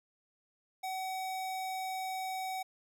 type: tone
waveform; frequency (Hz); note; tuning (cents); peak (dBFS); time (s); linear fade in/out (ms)
square; 755; F#5; +35; -36; 0.83-2.63; 10
effects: none